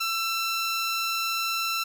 15% pulse tone, 1341 Hz, E6, 29 cents sharp, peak -19 dBFS, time 0-1.84 s, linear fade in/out 10 ms, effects none

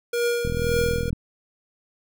square tone with tremolo, 475.7 Hz, A#4, 35 cents sharp, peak -20 dBFS, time 0.13-1.1 s, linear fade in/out 5 ms, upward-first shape triangle, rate 1.9 Hz, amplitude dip 75%
click train, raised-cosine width 5 ms, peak -15 dBFS, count 29, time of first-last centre 0.45-1.13 s, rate 41.2 Hz
effects none

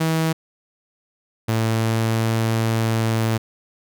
sawtooth tone pair in turn, 161.1 / 112.57 Hz, E3 / A2, -39 / +40 cents, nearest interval tritone, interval 621 cents, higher first, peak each -14 dBFS, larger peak neither, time 0-0.33 / 1.48-3.38 s, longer second, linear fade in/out 10 ms, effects none

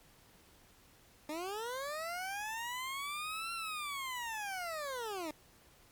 20% pulse linear two-way sweep, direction up then down, 293.7 to 1372 to 293.7 Hz, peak -33 dBFS, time 1.29-5.31 s, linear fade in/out 2 ms, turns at 3.53 s, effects pink hiss -63 dBFS RMS until 5.91 s + MP3 96 kbps

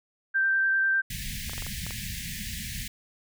sine tone with vibrato, 1568 Hz, G6, in tune, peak -21 dBFS, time 0.34-1.02 s, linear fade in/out 20 ms, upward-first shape sine, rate 10 Hz, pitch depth 10 cents each way
pink band-stop noise, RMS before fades -35 dBFS, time 1.1-2.88 s, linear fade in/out 5 ms, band 230 to 1700 Hz, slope 96 dB/octave
clicks, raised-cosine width 0.5 ms, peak -25 dBFS, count 7, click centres 1.496 / 1.534 / 1.58 / 1.623 / 1.666 / 1.866 / 1.908 s
effects none

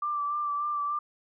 sine tone with vibrato, 1174.7 Hz, D6, in tune, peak -27 dBFS, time 0.02-0.99 s, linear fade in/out 5 ms, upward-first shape sine, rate 3.4 Hz, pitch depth 25 cents each way, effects none

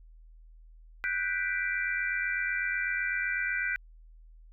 sine chord, G major seventh, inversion third, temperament equal, 1480 / 1568 / 1975.5 / 2349 Hz, F#6 / G6 / B6 / D7, 0 / 0 / 0 / 0 cents, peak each -33 / -34 / -33 / -35 dBFS, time 1.04-3.76 s, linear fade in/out 0 ms, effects added 40 Hz sine -50 dBFS peak until 4.52 s

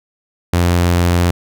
sawtooth tone, 87.31 Hz, F2, in tune, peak -7 dBFS, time 0.53-1.31 s, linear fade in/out 5 ms, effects none

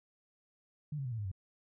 sine tone with pitch steps, 149.9 / 136.67 / 124.6 / 113.6 / 103.57 / 94.43 Hz, D3 / C#3 / B2 / A#2 / G#2 / F#2, +36 / -24 / +16 / -44 / -4 / +36 cents, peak -35 dBFS, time 0.92-1.316 s, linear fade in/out 5 ms, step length 66 ms, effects none

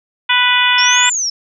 harmonic tone, 493.9 Hz, B4, in tune, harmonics 2 / 3 / 4 / 5 / 6 / 7, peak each -17 / -17 / -17 / -17 / -17 / -17 dBFS, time 0.29-1.1 s, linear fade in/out 10 ms
sine exponential two-way sweep, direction up then down, 5274 to 7459 to 5274 Hz, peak -15 dBFS, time 0.78-1.3 s, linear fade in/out 5 ms, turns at 1.09 s
effects none

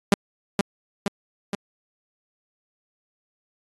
sawtooth tone with echo, 200 Hz, G3, 35 cents sharp, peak -9 dBFS, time 0.12-0.14 s, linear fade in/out 2 ms, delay 470 ms, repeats 3, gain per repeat -4 dB, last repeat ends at 1.55 s, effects AAC 32 kbps

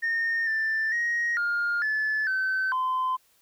sine tone with pitch steps, 1832 / 1774 / 1882 / 1413 / 1732 / 1532 / 1028 Hz, A#6 / A6 / A#6 / F6 / A6 / G6 / C6, -31 / +14 / +16 / +20 / -28 / -40 / -31 cents, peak -22 dBFS, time 0.02-3.17 s, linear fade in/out 20 ms, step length 450 ms, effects tanh soft clip ceiling -21 dBFS + white hiss -64 dBFS RMS until 3.41 s

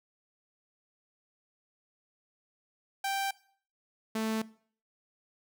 sawtooth tone pair in turn, 784 / 220.6 Hz, G5 / A3, 0 / +5 cents, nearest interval octave + minor seventh, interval 2195 cents, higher first, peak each -26 / -26 dBFS, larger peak neither, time 3.04-3.31 / 4.15-4.42 s, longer neither, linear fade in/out 5 ms, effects noise-tail reverb RT60 0.5 s tail -20 dB re dry

